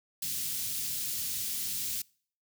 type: band-stop noise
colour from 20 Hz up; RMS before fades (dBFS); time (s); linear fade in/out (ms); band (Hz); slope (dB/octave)
white; -34; 0.22-2.02; 5; 170 to 3600; 12
effects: noise-tail reverb RT60 0.5 s tail -25 dB re dry + high-pass 80 Hz 12 dB/octave